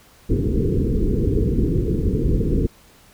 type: low-pass noise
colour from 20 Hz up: pink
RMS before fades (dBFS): -19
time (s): 0.29-2.67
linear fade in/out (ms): 10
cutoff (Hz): 470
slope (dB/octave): 96
effects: pink hiss -51 dBFS RMS until 3.13 s